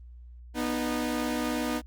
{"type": "tone pair together", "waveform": "sawtooth", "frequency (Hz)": [245, 307.2], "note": ["B3", "D#4"], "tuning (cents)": [-14, -22], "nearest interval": "major third", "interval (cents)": 392, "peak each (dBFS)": [-26, -27], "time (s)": [0.54, 1.82], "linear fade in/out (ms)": 50, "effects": ["added 60 Hz sine -44 dBFS peak until 1.86 s", "Opus 32 kbps"]}